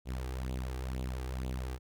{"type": "tone with flanger", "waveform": "sawtooth", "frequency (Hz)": 64, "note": "C2", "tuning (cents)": -38, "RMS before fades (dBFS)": -37, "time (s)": [0.05, 1.79], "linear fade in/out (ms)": 50, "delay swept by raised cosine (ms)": [0.27, 2.57], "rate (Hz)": 2.1, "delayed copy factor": 0.65, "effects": []}